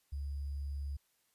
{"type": "tone with sample-and-hold", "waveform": "sine", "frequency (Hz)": 70.5, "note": "C#2", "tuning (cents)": 30, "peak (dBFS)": -36, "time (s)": [0.12, 0.97], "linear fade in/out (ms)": 10, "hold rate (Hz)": 4900, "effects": ["white hiss -75 dBFS RMS until 1.34 s", "resampled to 32000 Hz"]}